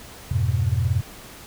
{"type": "chord", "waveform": "sine", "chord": "F diminished", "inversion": "none", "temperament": "equal with one note detuned", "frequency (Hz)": [87.31, 103.83, 125.27], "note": ["F2", "Ab2", "Cb3"], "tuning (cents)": [0, 0, 25], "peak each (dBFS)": -23, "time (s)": [0.31, 1.01], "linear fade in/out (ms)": 5, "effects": ["pink hiss -42 dBFS RMS until 1.46 s"]}